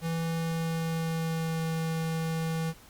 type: tone with pitch glide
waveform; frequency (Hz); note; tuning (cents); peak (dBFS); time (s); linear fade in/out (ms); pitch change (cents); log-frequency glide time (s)
square; 164.81 to 162.35; E3 to E3; 0 to -26; -29; 0.01-2.74; 50; -26; 0.27-1.7
effects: pink hiss -54 dBFS RMS until 2.89 s + Opus 48 kbps